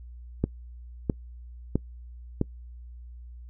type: click train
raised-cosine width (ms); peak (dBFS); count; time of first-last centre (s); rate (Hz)
3; -10; 4; 0.44-2.414; 1.52
effects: noise-tail reverb RT60 0.1 s tail -24 dB re dry + added 60 Hz sine -41 dBFS peak until 3.49 s